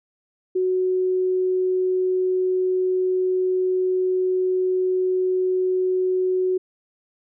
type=tone; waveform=sine; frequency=370 Hz; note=F#4; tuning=in tune; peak=-18 dBFS; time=0.55-6.58 s; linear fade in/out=10 ms; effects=none